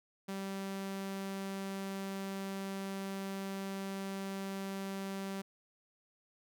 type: tone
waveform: sawtooth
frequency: 194.6 Hz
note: G3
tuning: 12 cents flat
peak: -34 dBFS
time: 0.28-5.42 s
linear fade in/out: 10 ms
effects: none